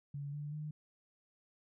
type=tone with pitch steps; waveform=sine; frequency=142.5 / 147.01 / 151.67 Hz; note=C#3 / D3 / D#3; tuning=+48 / +2 / -44 cents; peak=-39 dBFS; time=0.14-0.71 s; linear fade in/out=5 ms; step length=190 ms; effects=none